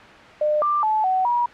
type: tone with pitch steps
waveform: sine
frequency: 603 / 1184 / 865 / 750 / 961 Hz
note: D5 / D6 / A5 / F#5 / B5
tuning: +46 / +14 / -30 / +23 / -48 cents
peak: -17 dBFS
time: 0.41-1.46 s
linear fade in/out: 5 ms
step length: 210 ms
effects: white hiss -42 dBFS RMS until 1.53 s + low-pass 2000 Hz 12 dB/octave